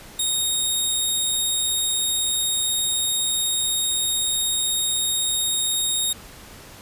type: tone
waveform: 15% pulse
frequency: 3729 Hz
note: A#7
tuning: in tune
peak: -13 dBFS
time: 0.19-6.13 s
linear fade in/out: 5 ms
effects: pink hiss -43 dBFS RMS until 6.81 s + resampled to 32000 Hz